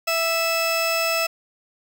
25% pulse tone pair together, 661 / 2620 Hz, E5 / E7, +5 / -11 cents, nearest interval 2 octaves, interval 2384 cents, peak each -19 dBFS, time 0.07-1.27 s, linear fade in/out 10 ms, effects none

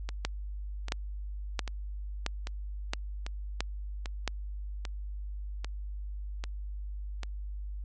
two click trains, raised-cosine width 0.2 ms, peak -12 / -20 dBFS, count 7 / 10, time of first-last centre 0.25-4.277 / 0.09-7.233 s, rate 1.49 / 1.26 Hz, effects added 50 Hz sine -35 dBFS peak until 7.84 s + MP3 48 kbps

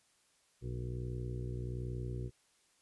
harmonic tone with a mistuned harmonic, 61.2 Hz, B1, 15 cents flat, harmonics 1 / 2 / 3 / 4 / 5 / 6 / 7 / 8, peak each -42 / -39 / -51 / -54 / -53 / -47 / -56 / -55 dBFS, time 0.61-2.31 s, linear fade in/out 50 ms, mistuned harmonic 8, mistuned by -37 cents, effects white hiss -71 dBFS RMS until 2.81 s + resampled to 24000 Hz

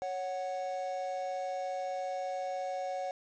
triangle tone pair together, 554.4 / 740 Hz, C#5 / F#5, 0 / 0 cents, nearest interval perfect fourth, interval 500 cents, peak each -35 / -34 dBFS, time 0.02-3.11 s, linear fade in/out 0 ms, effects resampled to 16000 Hz + 9-bit

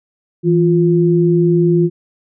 sine tone pair together, 164.81 / 350 Hz, E3 / F4, 0 / +4 cents, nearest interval octave + minor second, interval 1304 cents, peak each -12 dBFS, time 0.43-1.9 s, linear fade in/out 50 ms, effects none

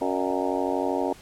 harmonic tone with a mistuned harmonic, 92.5 Hz, F#2, in tune, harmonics 3 / 4 / 5 / 6 / 7 / 8 / 9 / 10, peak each -29 / -30 / -31 / -32 / -32 / -33 / -34 / -34 dBFS, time 0.01-1.13 s, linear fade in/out 5 ms, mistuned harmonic 6, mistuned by +97 cents, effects pink hiss -49 dBFS RMS until 1.21 s + low-pass 12000 Hz 12 dB/octave

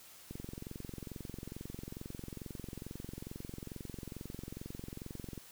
click train, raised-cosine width 3 ms, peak -30 dBFS, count 114, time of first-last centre 0.31-5.377 s, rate 22.3 Hz, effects white hiss -56 dBFS RMS until 5.51 s

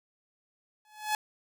sawtooth tone with exponential growth, 852 Hz, G#5, 44 cents sharp, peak -20 dBFS, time 0.85-1.15 s, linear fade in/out 1 ms, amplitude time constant 64 ms, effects none

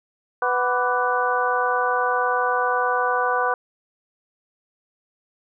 harmonic tone with a mistuned harmonic, 248.2 Hz, B3, 9 cents sharp, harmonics 2 / 3 / 4 / 5 / 6, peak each -25 / -25 / -25 / -25 / -25 dBFS, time 0.42-3.54 s, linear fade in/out 2 ms, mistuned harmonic 5, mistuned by -100 cents, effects none

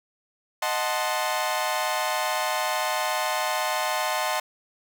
sawtooth chord, D# diminished seventh, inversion none, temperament equal, 622.3 / 740 / 880 / 1046.5 Hz, D#5 / F#5 / A5 / C6, 0 / 0 / 0 / 0 cents, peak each -26 dBFS, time 0.62-4.4 s, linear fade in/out 5 ms, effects none

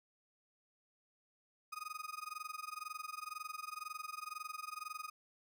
35% pulse tone with amplitude modulation, 1244.5 Hz, D#6, in tune, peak -38 dBFS, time 1.72-5.1 s, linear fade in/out 10 ms, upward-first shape sine, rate 22 Hz, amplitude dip 95%, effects none

